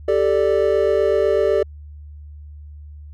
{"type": "chord", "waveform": "triangle", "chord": "G suspended second", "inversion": "none", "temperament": "equal", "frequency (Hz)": [392, 440, 587.3], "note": ["G4", "A4", "D5"], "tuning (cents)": [0, 0, 0], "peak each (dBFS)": -17, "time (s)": [0.08, 1.63], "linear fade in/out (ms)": 5, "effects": ["added 74 Hz sine -35 dBFS peak until 3.13 s"]}